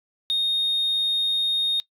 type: tone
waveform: sine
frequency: 3701 Hz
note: A#7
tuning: 13 cents flat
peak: -18 dBFS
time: 0.3-1.8 s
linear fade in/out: 0 ms
effects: noise-tail reverb RT60 0.1 s tail -22 dB re dry + tanh soft clip ceiling -18 dBFS